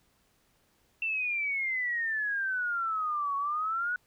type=exponential two-way sweep; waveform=sine; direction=down then up; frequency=2700 to 1108.7 to 1484 Hz; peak=-28 dBFS; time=1.02-3.96 s; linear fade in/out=2 ms; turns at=3.36 s; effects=pink hiss -69 dBFS RMS until 4.06 s

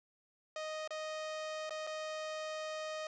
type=tone with dropouts; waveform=sawtooth; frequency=622.3 Hz; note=D#5; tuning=in tune; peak=-35 dBFS; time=0.56-3.07 s; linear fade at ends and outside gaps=2 ms; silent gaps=0.876-0.906 / 1.695-1.706 / 1.868-1.872 s; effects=resampled to 16000 Hz + 11-bit

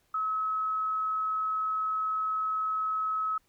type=tone; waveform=sine; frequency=1286 Hz; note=E6; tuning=43 cents flat; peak=-27 dBFS; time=0.14-3.38 s; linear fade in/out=5 ms; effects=pink hiss -70 dBFS RMS until 3.48 s

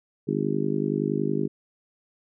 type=harmonic tone; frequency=50.7 Hz; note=G#1; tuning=41 cents flat; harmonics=3 / 4 / 5 / 6 / 7 / 8; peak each=-30 / -30 / -30 / -30 / -30 / -30 dBFS; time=0.27-1.48 s; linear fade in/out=20 ms; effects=none

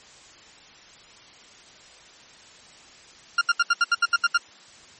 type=tone bursts; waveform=40% pulse; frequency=1396.9 Hz; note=F6; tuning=in tune; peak=-15 dBFS; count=10; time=3.38-4.376 s; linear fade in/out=5 ms; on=33 ms; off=74 ms; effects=white hiss -49 dBFS RMS until 4.99 s + MP3 32 kbps

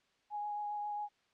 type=tone with vibrato; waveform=sine; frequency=830.6 Hz; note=G#5; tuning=in tune; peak=-36 dBFS; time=0.3-1.09 s; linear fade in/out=50 ms; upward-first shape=triangle; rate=7.4 Hz; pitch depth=15 cents each way; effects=white hiss -73 dBFS RMS until 1.33 s + low-pass 4000 Hz 12 dB/octave

